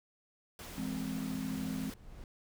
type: noise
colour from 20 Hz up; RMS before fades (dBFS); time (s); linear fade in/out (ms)
pink; -47; 0.59-1.94; 2
type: chord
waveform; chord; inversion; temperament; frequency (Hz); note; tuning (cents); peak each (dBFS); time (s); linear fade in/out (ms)
sine; E augmented; none; equal with one note detuned; 167.89 / 207.7 / 261.6; E3 / G#3 / B#3; +32 / 0 / 0; -41 / -39 / -38; 0.78-1.9; 2
type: noise with exponential growth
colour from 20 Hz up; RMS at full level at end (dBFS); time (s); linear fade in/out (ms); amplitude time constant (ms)
brown; -45; 1.18-2.24; 2; 230
effects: none